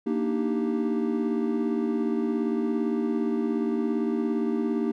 triangle chord, Eb major seventh, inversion second, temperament equal, 233.1 / 293.7 / 311.1 / 392 Hz, Bb3 / D4 / Eb4 / G4, 0 / 0 / 0 / 0 cents, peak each -25 / -30 / -28 / -28 dBFS, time 0.06-4.92 s, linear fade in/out 10 ms, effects none

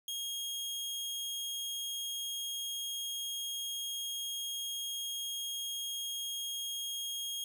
sawtooth tone, 3259 Hz, G#7, 33 cents flat, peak -33 dBFS, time 0.08-7.44 s, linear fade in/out 2 ms, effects none

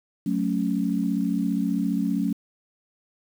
sine chord, F# minor, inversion none, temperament equal, 185 / 220 / 277.2 Hz, F#3 / A3 / C#4, 0 / 0 / 0 cents, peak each -26 dBFS, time 0.26-2.33 s, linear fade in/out 5 ms, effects 8-bit

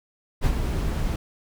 brown noise with ADSR envelope, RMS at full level -19 dBFS, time 0.41-1.16 s, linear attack 42 ms, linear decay 59 ms, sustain -6 dB, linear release 4 ms, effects none

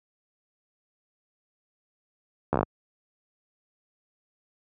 slowing click train, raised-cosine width 1 ms, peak -9 dBFS, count 7, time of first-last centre 2.53-2.63 s, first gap 13 ms, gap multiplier 1.1, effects high-pass 80 Hz 12 dB/octave

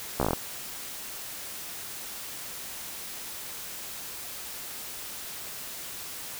slowing click train, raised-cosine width 1 ms, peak -11 dBFS, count 8, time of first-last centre 0.2-0.333 s, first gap 14 ms, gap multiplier 1.1, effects white hiss -39 dBFS RMS until 6.39 s

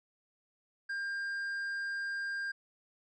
sine tone with tanh clipping, 1600 Hz, G6, 35 cents sharp, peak -35 dBFS, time 0.89-2.52 s, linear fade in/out 10 ms, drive 5 dB, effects none

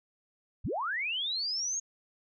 sine linear sweep, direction up, 30.4 to 6645 Hz, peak -30 dBFS, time 0.64-1.8 s, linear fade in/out 10 ms, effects none

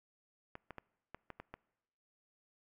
clicks, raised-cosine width 0.5 ms, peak -30 dBFS, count 7, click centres 0.554 / 0.707 / 0.783 / 1.146 / 1.303 / 1.4 / 1.54 s, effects noise-tail reverb RT60 1.0 s tail -24 dB re dry

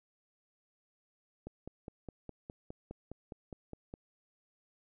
click train, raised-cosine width 2 ms, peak -30 dBFS, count 13, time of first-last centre 1.47-3.939 s, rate 4.86 Hz, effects none

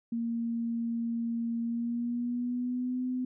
sine tone with pitch glide, 232.1 to 253.1 Hz, A#3 to B3, -7 to +43 cents, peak -29 dBFS, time 0.12-3.25 s, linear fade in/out 5 ms, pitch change +150 cents, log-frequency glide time 1.62-3.03 s, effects none

